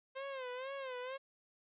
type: tone with vibrato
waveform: sawtooth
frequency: 523.3 Hz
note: C5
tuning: in tune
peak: -37 dBFS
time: 0.15-1.18 s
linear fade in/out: 20 ms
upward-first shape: sine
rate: 2.1 Hz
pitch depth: 99 cents each way
effects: resampled to 8000 Hz + 13-bit